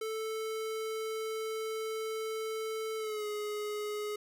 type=tone with pitch glide; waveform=square; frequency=440 to 419.2 Hz; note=A4 to G#4; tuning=0 to +16 cents; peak=-35 dBFS; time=0.01-4.16 s; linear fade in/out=5 ms; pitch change=-84 cents; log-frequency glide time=2.97-3.26 s; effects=none